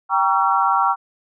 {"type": "chord", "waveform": "sine", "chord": "G diminished seventh", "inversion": "none", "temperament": "just", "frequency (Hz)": [784, 940.8, 1128.9, 1354.7], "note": ["G5", "Bb5", "Db6", "Fb6"], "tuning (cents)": [0, 16, 31, 47], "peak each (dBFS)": -20, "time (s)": [0.09, 0.96], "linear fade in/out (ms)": 50, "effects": []}